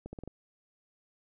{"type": "accelerating click train", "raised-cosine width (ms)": 2, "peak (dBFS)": -28, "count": 5, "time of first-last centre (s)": [0.06, 0.276], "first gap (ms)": 70, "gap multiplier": 0.83, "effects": []}